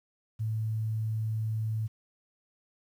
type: tone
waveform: sine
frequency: 110 Hz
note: A2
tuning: in tune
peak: -28 dBFS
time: 0.39-1.88 s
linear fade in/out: 20 ms
effects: 10-bit